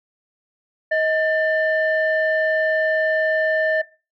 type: tone pair together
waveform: sine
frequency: 630.7 / 1784 Hz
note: D#5 / A6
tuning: +23 / +23 cents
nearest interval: octave + tritone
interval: 1800 cents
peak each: -18 / -19 dBFS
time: 0.91-3.82 s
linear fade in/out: 10 ms
effects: noise-tail reverb RT60 0.3 s tail -20 dB re dry + tanh soft clip ceiling -11 dBFS